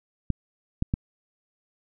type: clicks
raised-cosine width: 5 ms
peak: -11 dBFS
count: 3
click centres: 0.303 / 0.824 / 0.939 s
effects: none